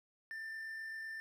triangle tone with amplitude modulation, 1785 Hz, A6, 24 cents sharp, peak -39 dBFS, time 0.31-1.2 s, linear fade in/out 0 ms, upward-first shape sine, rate 47.8 Hz, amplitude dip 25%, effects none

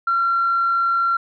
sine tone, 1368 Hz, F6, 36 cents flat, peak -15 dBFS, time 0.07-1.17 s, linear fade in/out 5 ms, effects tanh soft clip ceiling -11 dBFS

